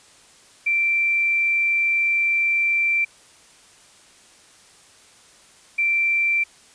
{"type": "tone pair in turn", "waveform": "sine", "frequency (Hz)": [2349, 2349], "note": ["D7", "D7"], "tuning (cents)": [0, 0], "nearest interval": "unison", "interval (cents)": 0, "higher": "neither", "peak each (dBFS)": -17, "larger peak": "neither", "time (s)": [[0.66, 3.05], [5.78, 6.44]], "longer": "first", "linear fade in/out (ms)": 10, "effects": ["white hiss -51 dBFS RMS until 6.74 s", "resampled to 22050 Hz"]}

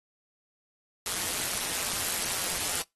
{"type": "noise with amplitude modulation", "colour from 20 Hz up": "white", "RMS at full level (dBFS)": -27, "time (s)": [1.06, 2.82], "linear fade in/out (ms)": 2, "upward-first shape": "sine", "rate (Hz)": 180, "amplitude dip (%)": 80, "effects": ["noise-tail reverb RT60 0.2 s tail -25 dB re dry", "AAC 32 kbps"]}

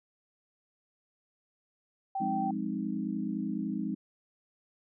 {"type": "tone", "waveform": "sine", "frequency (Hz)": 777, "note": "G5", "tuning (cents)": -16, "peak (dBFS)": -30, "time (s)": [2.15, 2.51], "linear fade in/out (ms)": 5}
{"type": "chord", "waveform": "sine", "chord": "F minor seventh", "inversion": "none", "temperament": "equal with one note detuned", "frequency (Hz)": [177.67, 207.7, 261.6, 311.1], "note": ["F3", "Ab3", "C4", "Eb4"], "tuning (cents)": [30, 0, 0, 0], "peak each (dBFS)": [-38, -34, -37, -37], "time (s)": [2.2, 3.95], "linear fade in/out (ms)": 10}
{"effects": []}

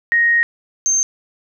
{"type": "tone pair in turn", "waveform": "sine", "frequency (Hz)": [1871, 6321], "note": ["A#6", "G8"], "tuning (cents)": [6, 13], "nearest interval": "octave + major sixth", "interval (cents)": 2107, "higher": "second", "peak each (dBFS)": [-11, -13], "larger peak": "first", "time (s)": [[0.12, 0.43], [0.86, 1.03]], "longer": "first", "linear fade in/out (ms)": 0, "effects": []}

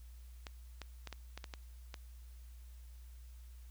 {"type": "clicks", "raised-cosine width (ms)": 0.2, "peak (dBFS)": -27, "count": 8, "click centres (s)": [0.468, 0.817, 1.073, 1.127, 1.376, 1.442, 1.538, 1.942], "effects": ["added 60 Hz sine -50 dBFS peak until 3.7 s", "white hiss -68 dBFS RMS until 3.7 s"]}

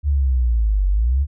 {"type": "linear two-way sweep", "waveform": "sine", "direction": "down then up", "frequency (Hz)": [74, 46.25, 73.8], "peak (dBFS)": -14, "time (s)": [0.03, 1.27], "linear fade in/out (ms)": 50, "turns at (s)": 0.88, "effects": []}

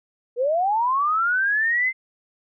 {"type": "linear sweep", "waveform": "sine", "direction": "up", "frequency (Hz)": [463.3, 2093], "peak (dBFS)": -18, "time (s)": [0.36, 1.93], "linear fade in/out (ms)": 50, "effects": []}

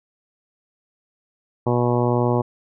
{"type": "harmonic tone", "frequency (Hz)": 121.5, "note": "B2", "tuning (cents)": -28, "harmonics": [1, 2, 3, 4, 5, 6, 7, 8, 9], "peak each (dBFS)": [-21, -24, -23, -25, -27, -32, -28, -30, -33], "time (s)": [1.66, 2.42], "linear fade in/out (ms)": 10, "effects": []}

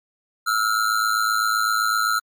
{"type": "ring-modulated tone", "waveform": "square", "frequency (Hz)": 1366, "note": "F6", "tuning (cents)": -39, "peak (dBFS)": -16, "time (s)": [0.46, 2.2], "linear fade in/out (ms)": 20, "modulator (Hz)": 53.9, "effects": ["MP3 96 kbps"]}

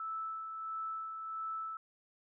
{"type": "tone with tremolo", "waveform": "sine", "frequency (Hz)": 1314, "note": "E6", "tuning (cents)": -6, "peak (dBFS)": -36, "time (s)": [0, 1.77], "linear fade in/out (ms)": 2, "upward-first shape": "sine", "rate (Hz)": 1.5, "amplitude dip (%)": 40, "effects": []}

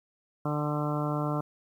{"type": "harmonic tone with a mistuned harmonic", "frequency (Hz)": 148.9, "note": "D3", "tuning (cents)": 24, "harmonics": [1, 2, 3, 4, 5, 6, 7, 8, 9], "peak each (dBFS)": [-30, -33, -39, -36, -39, -43, -38, -41, -40], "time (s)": [0.45, 1.41], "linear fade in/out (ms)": 5, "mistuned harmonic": 6, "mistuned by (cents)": -20, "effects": ["10-bit"]}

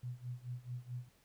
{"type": "tone with tremolo", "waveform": "sine", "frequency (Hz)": 123.47, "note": "B2", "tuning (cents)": 0, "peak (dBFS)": -38, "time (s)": [0.03, 1.09], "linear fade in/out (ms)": 5, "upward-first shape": "sine", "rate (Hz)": 4.6, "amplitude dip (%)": 90, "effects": ["pink hiss -70 dBFS RMS until 1.24 s"]}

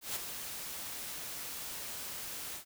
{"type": "noise with ADSR envelope", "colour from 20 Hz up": "white", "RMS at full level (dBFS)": -35, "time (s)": [0.01, 2.65], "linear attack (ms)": 150, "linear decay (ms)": 10, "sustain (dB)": -7, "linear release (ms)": 99, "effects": []}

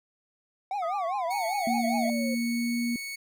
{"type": "tone with vibrato", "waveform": "triangle", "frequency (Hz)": 740, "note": "F#5", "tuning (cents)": 0, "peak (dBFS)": -26, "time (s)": [0.71, 2.1], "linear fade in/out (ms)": 2, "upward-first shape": "triangle", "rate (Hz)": 5, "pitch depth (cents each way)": 230}
{"type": "exponential sweep", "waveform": "sine", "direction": "down", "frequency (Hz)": [1287, 520], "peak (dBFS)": -33, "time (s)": [0.82, 2.35], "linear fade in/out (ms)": 10}
{"type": "tone", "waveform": "sawtooth", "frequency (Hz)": 2217, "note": "C#7", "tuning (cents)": 0, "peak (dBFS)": -31, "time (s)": [1.3, 3.16], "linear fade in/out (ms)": 10}
{"type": "tone with pitch glide", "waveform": "sine", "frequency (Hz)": [233.6, 238], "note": ["A#3", "A#3"], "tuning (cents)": [4, 36], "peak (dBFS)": -26, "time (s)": [1.67, 2.96], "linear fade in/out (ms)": 2, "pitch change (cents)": 32, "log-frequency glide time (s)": [2.23, 2.77]}
{"effects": []}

